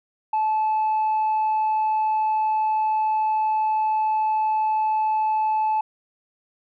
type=tone; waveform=sine; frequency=867 Hz; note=A5; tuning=26 cents flat; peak=-17 dBFS; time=0.33-5.81 s; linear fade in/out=5 ms; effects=tanh soft clip ceiling -17 dBFS